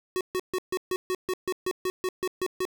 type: tone bursts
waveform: square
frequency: 370 Hz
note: F#4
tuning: in tune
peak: -26 dBFS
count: 14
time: 0.16-2.652 s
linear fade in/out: 0 ms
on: 48 ms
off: 140 ms
effects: none